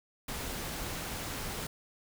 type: noise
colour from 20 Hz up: pink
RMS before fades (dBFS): -38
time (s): 0.28-1.67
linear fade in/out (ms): 5
effects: none